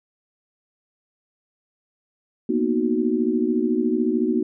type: chord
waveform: sine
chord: B major seventh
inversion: third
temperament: equal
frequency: 233.1 / 246.9 / 311.1 / 370 Hz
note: A#3 / B3 / D#4 / F#4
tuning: 0 / 0 / 0 / 0 cents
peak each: -24 dBFS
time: 2.49-4.43 s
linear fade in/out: 5 ms
effects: none